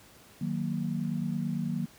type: chord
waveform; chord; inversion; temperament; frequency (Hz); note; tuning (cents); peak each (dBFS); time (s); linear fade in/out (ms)
sine; D# minor; none; equal; 155.56 / 185 / 233.1; D#3 / F#3 / A#3; 0 / 0 / 0; -33; 0.41-1.86; 5
effects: pink hiss -55 dBFS RMS until 1.98 s + high-pass 60 Hz 12 dB/octave